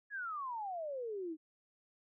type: exponential sweep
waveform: sine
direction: down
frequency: 1715 to 304 Hz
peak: -38 dBFS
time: 0.1-1.37 s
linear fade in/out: 50 ms
effects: none